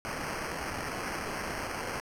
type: noise with sample-and-hold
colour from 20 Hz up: white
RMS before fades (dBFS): -36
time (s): 0.05-2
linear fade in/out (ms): 0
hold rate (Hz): 3675
effects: low-pass 12000 Hz 12 dB/octave

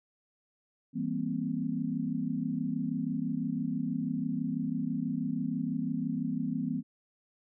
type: chord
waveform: sine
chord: C dominant seventh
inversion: first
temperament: just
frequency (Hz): 163.52 / 196.22 / 235.5 / 261.6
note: E3 / G3 / Bb3 / C4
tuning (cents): -14 / +2 / +18 / 0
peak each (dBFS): -36 / -37 / -34 / -34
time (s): 0.93-6.83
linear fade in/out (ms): 50
effects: none

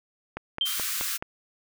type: click train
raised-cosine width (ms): 0.5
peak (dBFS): -17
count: 5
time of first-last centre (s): 0.37-1.225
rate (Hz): 4.68
type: tone with exponential decay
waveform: sine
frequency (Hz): 3153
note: G7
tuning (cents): +9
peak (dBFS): -20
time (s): 0.61-0.89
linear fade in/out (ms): 2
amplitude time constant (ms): 59
type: high-pass noise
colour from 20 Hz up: white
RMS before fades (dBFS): -30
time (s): 0.65-1.18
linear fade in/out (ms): 20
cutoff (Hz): 1100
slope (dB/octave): 96
effects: none

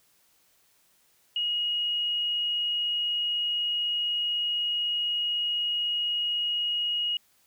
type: tone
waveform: sine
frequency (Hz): 2886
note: F#7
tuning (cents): -44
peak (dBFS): -25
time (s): 1.36-7.17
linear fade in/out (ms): 2
effects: white hiss -65 dBFS RMS until 7.46 s

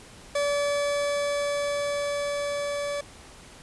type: tone with level ramp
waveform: 40% pulse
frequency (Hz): 575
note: D5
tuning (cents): -37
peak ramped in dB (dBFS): -22 to -27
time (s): 0.35-3.01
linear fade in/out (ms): 5
effects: pink hiss -48 dBFS RMS until 3.62 s + resampled to 24000 Hz

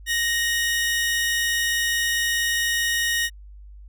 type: tone pair together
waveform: sawtooth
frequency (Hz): 1864.7 / 2938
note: A#6 / F#7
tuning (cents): 0 / -13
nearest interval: minor sixth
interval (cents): 787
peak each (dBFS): -18 / -25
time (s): 0.06-3.3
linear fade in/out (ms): 50
effects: added 50 Hz sine -40 dBFS peak until 3.88 s

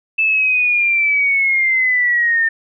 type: linear sweep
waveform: sine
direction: down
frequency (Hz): 2637 to 1800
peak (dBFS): -12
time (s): 0.18-2.49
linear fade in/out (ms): 10
effects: none

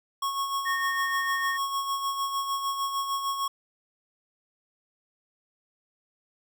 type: tone with tremolo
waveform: square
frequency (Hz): 1100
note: C#6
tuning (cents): -14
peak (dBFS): -26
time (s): 0.22-3.48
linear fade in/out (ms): 5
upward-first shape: sine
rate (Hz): 6.6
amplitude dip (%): 50
type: tone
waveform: sine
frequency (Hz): 1837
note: A#6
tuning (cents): -26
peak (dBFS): -28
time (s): 0.65-1.58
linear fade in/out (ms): 20
effects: none

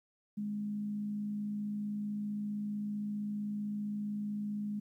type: tone with frequency modulation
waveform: sine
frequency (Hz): 207.6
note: G#3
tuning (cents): 0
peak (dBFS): -34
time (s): 0.37-4.8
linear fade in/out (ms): 10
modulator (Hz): 55.5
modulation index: 0.2
effects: 12-bit

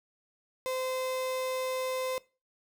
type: tone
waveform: 35% pulse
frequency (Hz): 516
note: C5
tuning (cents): -24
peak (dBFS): -29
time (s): 0.66-2.18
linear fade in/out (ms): 0
effects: noise-tail reverb RT60 0.3 s tail -20 dB re dry

